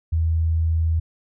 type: tone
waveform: sine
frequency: 81.3 Hz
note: E2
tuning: 23 cents flat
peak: -17 dBFS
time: 0.12-1 s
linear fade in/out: 10 ms
effects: none